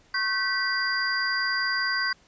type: tone cluster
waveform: sine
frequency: 1096 / 1530 / 1955 / 4785 Hz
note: C#6 / G6 / B6 / D8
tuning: -20 / -42 / -18 / +32 cents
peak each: -32 / -27 / -30 / -29 dBFS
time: 0.14-2.13 s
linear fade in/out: 5 ms
effects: pink hiss -59 dBFS RMS until 2.27 s + resampled to 16000 Hz